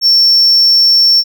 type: tone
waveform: triangle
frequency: 5440 Hz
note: F8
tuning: 46 cents flat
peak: -4 dBFS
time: 0.01-1.24 s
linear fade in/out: 50 ms
effects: none